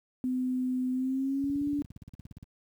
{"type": "tone with pitch glide", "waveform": "sine", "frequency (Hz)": [254.5, 289], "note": ["C4", "D4"], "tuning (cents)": [-48, -28], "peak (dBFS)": -27, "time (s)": [0.24, 1.82], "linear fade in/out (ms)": 0, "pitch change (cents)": 220, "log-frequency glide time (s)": [0.92, 1.67]}
{"type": "click train", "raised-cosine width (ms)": 5, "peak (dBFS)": -32, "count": 18, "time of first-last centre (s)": [1.44, 2.428], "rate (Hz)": 17.2}
{"effects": ["high-pass 60 Hz 12 dB/octave", "10-bit"]}